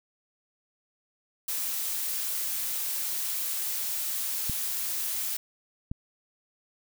blue noise, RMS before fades -31 dBFS, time 1.48-5.37 s, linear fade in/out 5 ms
clicks, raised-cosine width 5 ms, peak -20 dBFS, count 2, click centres 4.497 / 5.915 s
effects none

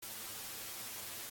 white noise with comb filter, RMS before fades -45 dBFS, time 0.02-1.3 s, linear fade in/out 10 ms, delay 8.9 ms, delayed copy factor +0.75, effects AAC 64 kbps

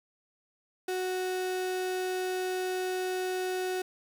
35% pulse tone, 369.6 Hz, F#4, 2 cents flat, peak -28 dBFS, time 0.88-3.82 s, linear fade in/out 5 ms, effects 11-bit

